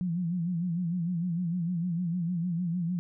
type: tone with vibrato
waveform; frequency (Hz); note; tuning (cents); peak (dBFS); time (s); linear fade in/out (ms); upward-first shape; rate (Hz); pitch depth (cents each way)
sine; 173.5; F3; -11; -27; 0.01-2.99; 0; sine; 6.6; 97
effects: none